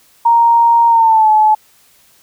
sine tone with pitch glide, 932.3 to 859.9 Hz, A#5 to A5, 0 to -40 cents, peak -6 dBFS, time 0.25-1.55 s, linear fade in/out 10 ms, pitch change -140 cents, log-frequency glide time 0.88-1.3 s, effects white hiss -50 dBFS RMS until 2.22 s

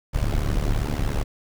brown noise with amplitude modulation, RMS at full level -19 dBFS, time 0.13-1.24 s, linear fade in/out 20 ms, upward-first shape sine, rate 73.1 Hz, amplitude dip 90%, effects none

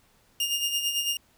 sawtooth tone with tremolo, 2825 Hz, F7, 19 cents sharp, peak -20 dBFS, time 0.4-1.17 s, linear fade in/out 2 ms, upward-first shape sine, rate 9 Hz, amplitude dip 55%, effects pink hiss -63 dBFS RMS until 1.37 s

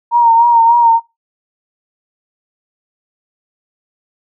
sine tone with vibrato, 932.3 Hz, A#5, in tune, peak -5 dBFS, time 0.11-1 s, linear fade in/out 50 ms, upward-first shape sine, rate 3.4 Hz, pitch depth 40 cents each way, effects noise-tail reverb RT60 0.2 s tail -19 dB re dry

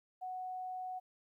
sine tone, 740 Hz, F#5, in tune, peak -39 dBFS, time 0.21-1 s, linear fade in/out 20 ms, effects 13-bit

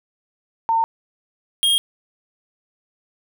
sine / square tone pair in turn, 907 / 3243 Hz, A#5 / G#7, -48 / -42 cents, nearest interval octave + minor seventh, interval 2206 cents, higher second, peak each -15 dBFS, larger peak neither, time 0.69-0.84 / 1.63-1.78 s, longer neither, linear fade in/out 0 ms, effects none

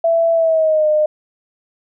sine tone with pitch glide, 665 to 609.8 Hz, E5 to D#5, +15 to -35 cents, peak -11 dBFS, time 0.04-1.06 s, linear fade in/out 5 ms, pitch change -150 cents, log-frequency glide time 0.33-0.88 s, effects none

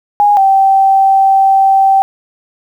sine tone pair in turn, 823 / 776.8 Hz, G#5 / G5, -16 / -16 cents, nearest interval minor second, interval 100 cents, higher first, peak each -5 dBFS, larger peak neither, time 0.2-0.37 / 0.37-2.02 s, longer second, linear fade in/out 0 ms, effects 7-bit

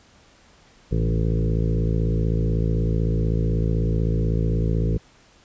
harmonic tone with a mistuned harmonic, 56 Hz, A1, 31 cents sharp, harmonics 1 / 2 / 3 / 4 / 5 / 6 / 7 / 8 / 9, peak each -22 / -24 / -25 / -35 / -34 / -36 / -34 / -33 / -38 dBFS, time 0.91-4.98 s, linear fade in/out 10 ms, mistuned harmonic 3, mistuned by -30 cents, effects pink hiss -54 dBFS RMS until 5.44 s + resampled to 16000 Hz

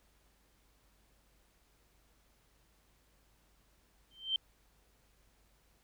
sine tone with exponential growth, 3123 Hz, G7, 7 cents flat, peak -26 dBFS, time 4.11-4.36 s, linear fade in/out 2 ms, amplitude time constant 54 ms, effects added 50 Hz sine -70 dBFS peak until 5.83 s + pink hiss -71 dBFS RMS until 5.83 s

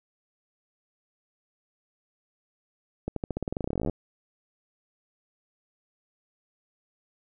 accelerating click train, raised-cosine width 2 ms, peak -16 dBFS, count 24, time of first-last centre 3.08-3.897 s, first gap 83 ms, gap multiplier 0.91, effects none

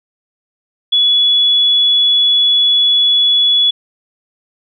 sine tone, 3400 Hz, G#7, 40 cents sharp, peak -8 dBFS, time 0.92-3.71 s, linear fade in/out 10 ms, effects none

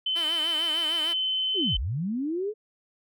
sine tone, 3057 Hz, G7, 44 cents flat, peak -24 dBFS, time 0.06-1.77 s, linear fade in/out 5 ms
5% pulse tone with vibrato, 322 Hz, E4, 41 cents flat, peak -23 dBFS, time 0.15-1.14 s, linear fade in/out 20 ms, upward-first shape triangle, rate 6.6 Hz, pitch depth 130 cents each way
sine linear two-way sweep, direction down then up, 440 to 41.2 to 440 Hz, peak -26 dBFS, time 1.54-2.54 s, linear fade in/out 50 ms, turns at 1.77 s
effects none

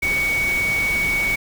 sine tone in noise, 2238 Hz, C#7, 16 cents sharp, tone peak -18 dBFS, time 0.02-1.36 s, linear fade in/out 10 ms, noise pink, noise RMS -29 dBFS, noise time 0.02-1.36 s, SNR +8 dB, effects none

